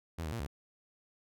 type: tone with pitch steps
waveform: sawtooth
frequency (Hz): 82.8 / 77.3 / 116.1 / 70.5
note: E2 / D#2 / A#2 / C#2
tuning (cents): +8 / -11 / -7 / +30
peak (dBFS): -32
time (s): 0.18-0.468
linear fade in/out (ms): 10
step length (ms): 72
effects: none